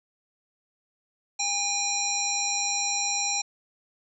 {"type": "harmonic tone", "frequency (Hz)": 811, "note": "G#5", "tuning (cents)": -41, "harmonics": [1, 3, 5, 7, 9], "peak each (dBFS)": [-33, -33, -32, -28, -32], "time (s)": [1.39, 3.42], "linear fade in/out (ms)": 10, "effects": []}